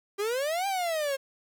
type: exponential two-way sweep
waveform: 45% pulse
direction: up then down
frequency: 392 to 804 to 532 Hz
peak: -27 dBFS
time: 0.18-1.17 s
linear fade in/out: 20 ms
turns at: 0.67 s
effects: 10-bit